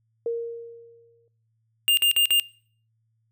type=tone with exponential decay; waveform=sine; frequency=465.6 Hz; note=A#4; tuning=2 cents flat; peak=-22 dBFS; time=0.26-1.28 s; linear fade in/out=2 ms; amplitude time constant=220 ms
type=tone bursts; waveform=square; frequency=2807 Hz; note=F7; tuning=8 cents sharp; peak=-17 dBFS; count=4; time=1.88-2.398 s; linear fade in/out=0 ms; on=92 ms; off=50 ms
effects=noise-tail reverb RT60 0.5 s tail -23 dB re dry + added 112 Hz sine -67 dBFS peak until 3.31 s